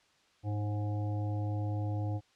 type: harmonic tone with a mistuned harmonic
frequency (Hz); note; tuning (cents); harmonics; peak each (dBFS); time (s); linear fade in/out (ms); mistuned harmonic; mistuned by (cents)
103.83; G#2; 0; 1 / 3 / 5 / 7 / 8; -31 / -41 / -46 / -46 / -50; 0.43-2.21; 50; 5; +33
effects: white hiss -67 dBFS RMS until 2.35 s + low-pass 5000 Hz 12 dB/octave